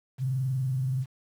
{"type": "tone with frequency modulation", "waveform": "sine", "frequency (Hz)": 130.81, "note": "C3", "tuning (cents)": 0, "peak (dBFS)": -25, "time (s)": [0.18, 1.06], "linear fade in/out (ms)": 50, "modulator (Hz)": 21.2, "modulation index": 0.33, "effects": ["9-bit"]}